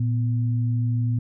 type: tone pair together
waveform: sine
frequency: 116.54 / 249.2 Hz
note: A#2 / B3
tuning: 0 / +16 cents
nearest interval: octave + minor second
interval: 1316 cents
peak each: -20 / -31 dBFS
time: 0-1.19 s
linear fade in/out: 5 ms
effects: none